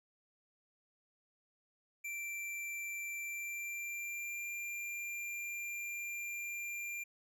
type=tone with pitch glide; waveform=square; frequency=2349 to 2383 Hz; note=D7 to D7; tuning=0 to +25 cents; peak=-40 dBFS; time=2.04-7.04 s; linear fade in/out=10 ms; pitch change=+25 cents; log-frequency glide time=3.21-4.47 s; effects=none